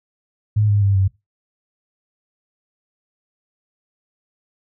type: tone with pitch steps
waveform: sine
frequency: 105.9 / 102.47 / 99.15 / 95.94 Hz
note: G#2 / G#2 / G2 / G2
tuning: +34 / -23 / +20 / -37 cents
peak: -13 dBFS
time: 0.56-1.08 s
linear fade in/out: 10 ms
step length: 130 ms
effects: noise-tail reverb RT60 0.2 s tail -19 dB re dry